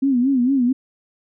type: tone with vibrato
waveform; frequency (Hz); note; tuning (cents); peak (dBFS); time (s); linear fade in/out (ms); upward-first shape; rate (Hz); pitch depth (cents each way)
sine; 258.5; C4; -21; -14; 0.02-0.73; 10; sine; 4.4; 130
effects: none